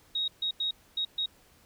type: tone bursts at uneven times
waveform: sine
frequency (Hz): 3774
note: A#7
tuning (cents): +21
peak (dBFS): -27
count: 5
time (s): 0.15-0.28 / 0.42-0.51 / 0.6-0.71 / 0.97-1.05 / 1.18-1.26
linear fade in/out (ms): 5
effects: pink hiss -61 dBFS RMS until 1.65 s